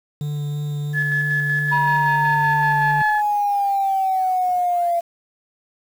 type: tone with vibrato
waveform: triangle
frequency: 146.83 Hz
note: D3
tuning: in tune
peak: -20 dBFS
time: 0.21-3.02 s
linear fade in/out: 2 ms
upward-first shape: sine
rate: 3 Hz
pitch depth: 11 cents each way
type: tone with tremolo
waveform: sine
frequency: 1714 Hz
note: A6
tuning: 46 cents flat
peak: -17 dBFS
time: 0.93-3.22 s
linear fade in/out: 50 ms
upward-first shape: square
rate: 5.3 Hz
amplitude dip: 30%
type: linear sweep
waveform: sine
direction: down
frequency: 968 to 682 Hz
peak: -16 dBFS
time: 1.71-5.01 s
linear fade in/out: 20 ms
effects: tanh soft clip ceiling -9 dBFS + 7-bit